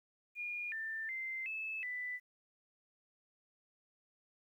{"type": "tone with pitch steps", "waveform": "sine", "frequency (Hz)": [2428, 1784, 2080, 2611, 1988], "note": ["D#7", "A6", "C7", "E7", "B6"], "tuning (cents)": [-43, 23, -11, -17, 11], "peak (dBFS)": -38, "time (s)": [0.35, 2.2], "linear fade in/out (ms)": 50, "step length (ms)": 370, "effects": ["12-bit"]}